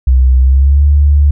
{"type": "tone with pitch glide", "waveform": "sine", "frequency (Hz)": [64.1, 72.37], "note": ["C2", "D2"], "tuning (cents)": [-35, -25], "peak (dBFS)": -4, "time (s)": [0.07, 1.31], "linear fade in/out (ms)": 5, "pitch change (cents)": 210, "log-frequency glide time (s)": [0.39, 0.84], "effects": []}